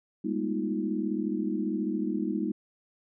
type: tone cluster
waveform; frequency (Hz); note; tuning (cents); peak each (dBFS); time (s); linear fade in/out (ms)
sine; 201.4 / 216 / 241.1 / 314.1 / 352.8; G3 / A3 / B3 / D#4 / F4; +47 / -32 / -41 / +16 / +18; -32 / -37 / -34 / -31 / -37; 0.24-2.52; 10
effects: none